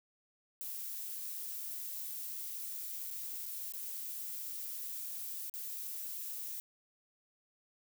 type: noise with dropouts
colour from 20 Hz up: violet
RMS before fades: -42 dBFS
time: 0.61-6.6 s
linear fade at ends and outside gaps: 0 ms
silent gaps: 3.104-3.11 / 3.457-3.462 / 3.722-3.737 / 5.497-5.539 s
effects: none